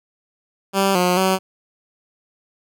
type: tone with pitch steps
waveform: 10% pulse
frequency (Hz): 195.1 / 179.6 / 189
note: G3 / F3 / F#3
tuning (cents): -8 / +49 / +37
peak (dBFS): -7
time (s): 0.73-1.39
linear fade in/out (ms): 50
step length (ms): 220
effects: none